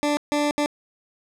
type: tone bursts at uneven times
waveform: 20% pulse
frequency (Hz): 293.7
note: D4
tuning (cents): 0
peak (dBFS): -15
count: 3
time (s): 0.03-0.17 / 0.32-0.51 / 0.58-0.66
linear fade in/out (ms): 0
effects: low-pass 9000 Hz 12 dB/octave